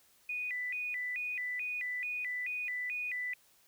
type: tone with vibrato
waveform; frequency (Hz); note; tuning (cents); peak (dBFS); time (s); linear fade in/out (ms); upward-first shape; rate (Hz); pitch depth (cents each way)
sine; 2217; C#7; 0; -34; 0.29-3.34; 5; square; 2.3; 190
effects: white hiss -66 dBFS RMS until 3.67 s